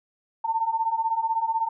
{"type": "beating tone pair", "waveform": "sine", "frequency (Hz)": [890, 906], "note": ["A5", "A#5"], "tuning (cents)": [20, -50], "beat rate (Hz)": 16, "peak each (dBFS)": [-27, -24], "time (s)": [0.44, 1.69], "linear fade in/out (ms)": 10, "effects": []}